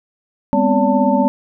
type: tone cluster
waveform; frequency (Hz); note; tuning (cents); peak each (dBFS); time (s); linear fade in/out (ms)
sine; 203.5 / 246.7 / 263 / 571 / 891; G#3 / B3 / C4 / D5 / A5; -35 / -2 / +9 / -49 / +22; -18; 0.53-1.28; 0
effects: none